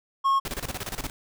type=tone; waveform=triangle; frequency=1088 Hz; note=C#6; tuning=33 cents flat; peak=-17 dBFS; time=0.24-0.4 s; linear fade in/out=20 ms
type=noise with tremolo; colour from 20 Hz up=pink; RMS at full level=-31 dBFS; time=0.45-1.1 s; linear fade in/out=2 ms; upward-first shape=square; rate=17 Hz; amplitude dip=80%
effects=none